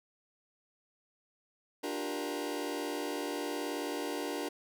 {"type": "chord", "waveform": "sawtooth", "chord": "G minor seventh", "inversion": "second", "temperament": "just", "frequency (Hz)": [294, 352.8, 392, 470.4], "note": ["D4", "F4", "G4", "Bb4"], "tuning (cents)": [2, 18, 0, 16], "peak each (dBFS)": [-34, -37, -37, -36], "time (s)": [1.83, 4.49], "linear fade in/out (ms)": 10, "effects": []}